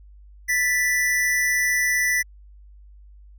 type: tone pair together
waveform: square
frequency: 1760 / 1975.5 Hz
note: A6 / B6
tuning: 0 / 0 cents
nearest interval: major second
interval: 200 cents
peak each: -29 / -20 dBFS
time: 0.48-2.23 s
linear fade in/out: 20 ms
effects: added 50 Hz sine -44 dBFS peak until 3.38 s